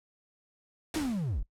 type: noise with exponential decay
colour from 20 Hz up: pink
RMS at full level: -33 dBFS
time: 0.94-1.4 s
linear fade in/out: 2 ms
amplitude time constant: 100 ms
type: linear sweep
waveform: triangle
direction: down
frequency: 325.1 to 30.23 Hz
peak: -27 dBFS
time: 0.96-1.43 s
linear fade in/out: 0 ms
effects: noise-tail reverb RT60 0.1 s tail -21 dB re dry + low-pass 11000 Hz 12 dB/octave